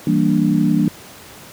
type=chord; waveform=sine; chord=E half-diminished seventh; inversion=none; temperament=equal; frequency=164.81 / 196 / 233.1 / 293.7 Hz; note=E3 / G3 / Bb3 / D4; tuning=0 / 0 / 0 / 0 cents; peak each=-18 dBFS; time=0.07-0.88 s; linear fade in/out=2 ms; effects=pink hiss -39 dBFS RMS until 1.52 s + high-pass 100 Hz 12 dB/octave